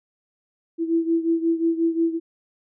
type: beating tone pair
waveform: sine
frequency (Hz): 329.6 / 335.2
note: E4 / E4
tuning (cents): 0 / +29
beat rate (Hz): 5.6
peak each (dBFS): -20 / -24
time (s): 0.78-2.2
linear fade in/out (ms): 50
effects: none